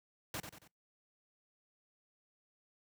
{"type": "noise with echo", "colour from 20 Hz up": "pink", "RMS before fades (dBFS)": -40, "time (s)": [0.34, 0.4], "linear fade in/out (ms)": 2, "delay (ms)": 92, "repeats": 3, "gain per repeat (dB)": -7, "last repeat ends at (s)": 0.676, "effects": ["noise-tail reverb RT60 0.2 s tail -25 dB re dry", "high-pass 80 Hz 12 dB/octave"]}